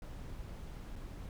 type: noise with dropouts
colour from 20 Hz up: brown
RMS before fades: -45 dBFS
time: 0.02-1.29 s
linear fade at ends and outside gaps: 1 ms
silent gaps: 0.956-0.961 s
effects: none